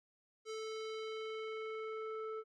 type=tone with low-pass filter sweep; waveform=square; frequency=438.9 Hz; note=A4; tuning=4 cents flat; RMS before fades=-43 dBFS; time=0.45-2.44 s; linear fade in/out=50 ms; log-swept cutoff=6300 to 1200 Hz; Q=1.6; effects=none